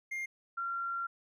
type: tone pair in turn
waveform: triangle / sine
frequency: 2116 / 1374.9 Hz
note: C7 / F6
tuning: +19 / -27 cents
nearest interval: perfect fifth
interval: 746 cents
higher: first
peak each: -33 / -33 dBFS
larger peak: neither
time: 0.11-0.26 / 0.57-1.07 s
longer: second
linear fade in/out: 10 ms
effects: none